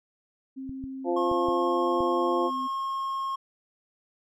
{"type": "tone with pitch glide", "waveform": "sine", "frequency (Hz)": [265.7, 258.4], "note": ["C4", "C4"], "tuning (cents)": [27, -21], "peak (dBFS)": -34, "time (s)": [0.56, 2.68], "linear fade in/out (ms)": 20, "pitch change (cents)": -48, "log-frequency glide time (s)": [1.56, 1.93]}
{"type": "clicks", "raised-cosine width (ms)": 5, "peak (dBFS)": -28, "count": 5, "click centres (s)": [0.694, 0.84, 1.315, 1.486, 2.006]}
{"type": "harmonic tone", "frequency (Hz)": 174.1, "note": "F3", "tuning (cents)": -5, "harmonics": [2, 3, 4, 5], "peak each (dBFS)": [-26, -30, -32, -34], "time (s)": [1.04, 2.51], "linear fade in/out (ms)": 50}
{"type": "tone", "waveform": "triangle", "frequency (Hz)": 1079, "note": "C#6", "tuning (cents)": -47, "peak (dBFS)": -26, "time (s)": [1.16, 3.36], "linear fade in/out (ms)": 10}
{"effects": []}